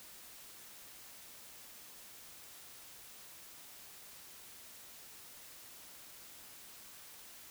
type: silence
effects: white hiss -54 dBFS RMS until 7.5 s

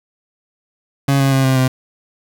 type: tone with pitch steps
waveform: 30% pulse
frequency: 138.59 / 136.29 / 134.02 / 131.8 / 129.61 Hz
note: C#3 / C#3 / C3 / C3 / C3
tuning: 0 / -29 / +42 / +13 / -16 cents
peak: -9 dBFS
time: 1.08-1.68 s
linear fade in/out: 5 ms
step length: 120 ms
effects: none

